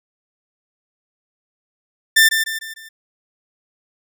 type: tone with echo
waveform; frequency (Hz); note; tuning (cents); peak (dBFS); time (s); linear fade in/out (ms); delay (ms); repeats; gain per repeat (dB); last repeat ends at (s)
sawtooth; 1785; A6; +24; -5; 2.16-2.29; 10; 150; 4; -7; 2.89
effects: none